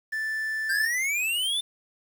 triangle tone, 1760 Hz, A6, in tune, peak -25 dBFS, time 0.12-0.87 s, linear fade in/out 10 ms
square exponential sweep, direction up, 1556 to 3598 Hz, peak -25 dBFS, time 0.69-1.61 s, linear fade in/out 10 ms
effects 8-bit

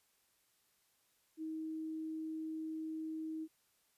sine tone, 316.9 Hz, D#4, 32 cents sharp, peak -39 dBFS, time 1.37-3.48 s, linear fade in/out 50 ms, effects white hiss -75 dBFS RMS until 3.97 s + resampled to 32000 Hz

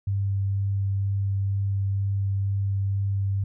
sine tone with vibrato, 98.6 Hz, G2, 11 cents sharp, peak -22 dBFS, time 0.07-3.44 s, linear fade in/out 5 ms, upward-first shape sine, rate 2.1 Hz, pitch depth 8 cents each way, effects none

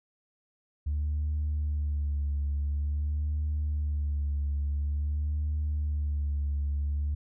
sine tone with vibrato, 73.42 Hz, D2, in tune, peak -25 dBFS, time 0.86-7.15 s, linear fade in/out 10 ms, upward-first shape sine, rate 0.48 Hz, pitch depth 45 cents each way, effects tanh soft clip ceiling -24 dBFS

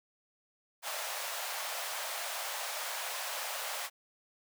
pink high-pass noise, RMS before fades -38 dBFS, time 0.82-3.9 s, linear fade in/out 50 ms, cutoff 560 Hz, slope 48 dB/octave, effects none

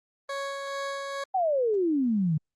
20% pulse tone with tremolo, 554.4 Hz, C#5, in tune, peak -25 dBFS, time 0.29-1.24 s, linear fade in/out 5 ms, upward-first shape sine, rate 2.3 Hz, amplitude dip 30%
sine exponential sweep, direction down, 784 to 147.5 Hz, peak -22 dBFS, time 1.34-2.38 s, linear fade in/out 10 ms
effects low-pass 7000 Hz 12 dB/octave + Opus 32 kbps

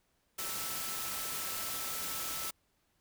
sine tone in noise, 1318.5 Hz, E6, in tune, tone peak -47 dBFS, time 0.38-2.51 s, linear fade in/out 10 ms, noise white, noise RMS -38 dBFS, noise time 0.38-2.51 s, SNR -12 dB, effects pink hiss -75 dBFS RMS until 3 s

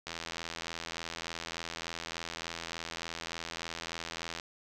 click train, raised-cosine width 0.2 ms, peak -20 dBFS, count 362, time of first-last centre 0.07-4.399 s, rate 83.4 Hz, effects none

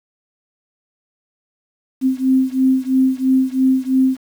sine beating tone pair, 260.4 / 263.4 Hz, C4 / C4, -8 / +12 cents, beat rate 3 Hz, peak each -15 / -16 dBFS, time 2.01-4.18 s, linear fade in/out 50 ms, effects 7-bit

